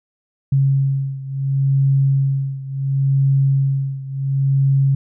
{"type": "beating tone pair", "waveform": "sine", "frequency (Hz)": [136.4, 137.11], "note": ["C#3", "C#3"], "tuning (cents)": [-28, -19], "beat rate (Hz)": 0.71, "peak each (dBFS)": [-16, -19], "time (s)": [0.52, 4.95], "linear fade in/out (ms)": 5, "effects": []}